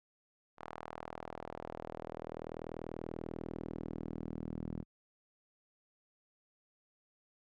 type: tone with band-pass filter sweep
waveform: sawtooth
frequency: 40.29 Hz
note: E1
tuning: 39 cents flat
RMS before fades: -44 dBFS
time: 0.57-4.85 s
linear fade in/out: 50 ms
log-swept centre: 1000 to 210 Hz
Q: 1.4
effects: none